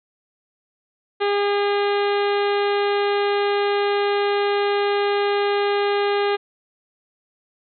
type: harmonic tone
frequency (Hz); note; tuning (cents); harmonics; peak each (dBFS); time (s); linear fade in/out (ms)
406.2; G#4; -38; 1 / 2 / 3 / 4 / 5 / 6 / 7 / 8 / 9 / 10; -19 / -25 / -29 / -31 / -33 / -35 / -36 / -37 / -38 / -39; 1.2-6.37; 20
effects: none